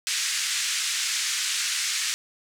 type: band-pass noise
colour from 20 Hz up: white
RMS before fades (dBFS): -27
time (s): 0.07-2.14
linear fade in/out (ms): 0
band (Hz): 1600 to 7900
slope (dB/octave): 24
effects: none